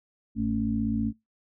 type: harmonic tone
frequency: 55.7 Hz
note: A1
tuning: 22 cents sharp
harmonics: 1 / 2 / 4 / 5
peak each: -35 / -34 / -26 / -31 dBFS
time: 0.35-1.13 s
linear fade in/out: 50 ms
effects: noise-tail reverb RT60 0.2 s tail -25 dB re dry